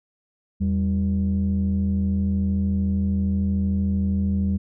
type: tone pair together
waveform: sine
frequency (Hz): 83 / 196.1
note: E2 / G3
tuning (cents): +12 / +1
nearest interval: octave + minor third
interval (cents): 1489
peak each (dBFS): -21 / -20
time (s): 0.6-4.58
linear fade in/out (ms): 20
effects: tanh soft clip ceiling -15 dBFS